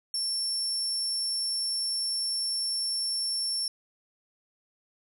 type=tone; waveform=35% pulse; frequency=5430 Hz; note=F8; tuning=50 cents flat; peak=-25 dBFS; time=0.14-3.68 s; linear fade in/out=2 ms; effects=none